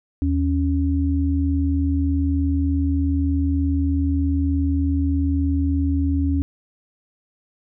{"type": "tone pair together", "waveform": "sine", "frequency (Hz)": [79.51, 277.2], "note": ["D#2", "C#4"], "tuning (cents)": [38, 0], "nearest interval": "octave + minor seventh", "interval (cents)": 2162, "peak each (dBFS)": [-19, -21], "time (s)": [0.22, 6.42], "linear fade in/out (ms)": 0, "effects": []}